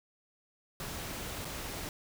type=noise with dropouts; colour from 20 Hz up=pink; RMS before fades=-40 dBFS; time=0.8-1.89 s; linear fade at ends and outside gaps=1 ms; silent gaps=1.447-1.452 s; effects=none